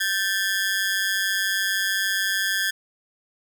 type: ring-modulated tone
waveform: sawtooth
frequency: 1661.2 Hz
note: G#6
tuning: in tune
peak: -15 dBFS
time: 0-2.71 s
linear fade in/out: 10 ms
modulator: 96.8 Hz
effects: none